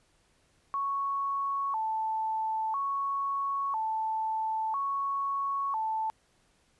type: tone with vibrato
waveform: sine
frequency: 987.8 Hz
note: B5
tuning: in tune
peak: -28 dBFS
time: 0.74-6.1 s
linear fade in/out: 0 ms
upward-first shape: square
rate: 0.5 Hz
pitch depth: 200 cents each way
effects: pink hiss -68 dBFS RMS until 6.79 s + resampled to 24000 Hz